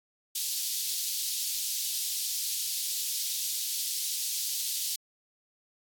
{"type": "high-pass noise", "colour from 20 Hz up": "pink", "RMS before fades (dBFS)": -32, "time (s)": [0.35, 4.96], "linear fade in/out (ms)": 5, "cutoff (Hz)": 3800, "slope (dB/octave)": 24, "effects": ["AAC 64 kbps"]}